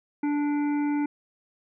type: harmonic tone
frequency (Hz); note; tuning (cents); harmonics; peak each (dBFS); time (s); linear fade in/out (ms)
292.2; D4; -9; 1 / 3 / 5 / 7 / 8; -23 / -35 / -43 / -44 / -46; 0.23-1.06; 5
effects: none